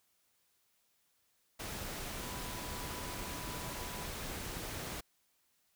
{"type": "tone in noise", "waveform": "sine", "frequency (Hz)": 987.8, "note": "B5", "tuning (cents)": 0, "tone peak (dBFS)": -50, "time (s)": [2.22, 4.06], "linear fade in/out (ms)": 10, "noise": "pink", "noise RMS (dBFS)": -42, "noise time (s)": [1.59, 5.01], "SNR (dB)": -11, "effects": ["white hiss -75 dBFS RMS until 5.75 s"]}